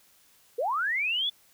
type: linear sweep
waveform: sine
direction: up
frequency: 427.1 to 3520 Hz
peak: -25 dBFS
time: 0.58-1.3 s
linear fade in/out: 10 ms
effects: white hiss -61 dBFS RMS until 1.53 s